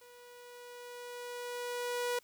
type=tone with level ramp; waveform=sawtooth; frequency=487 Hz; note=B4; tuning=24 cents flat; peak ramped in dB=-51 to -27 dBFS; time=0.01-2.19 s; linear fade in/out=5 ms; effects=white hiss -66 dBFS RMS until 2.23 s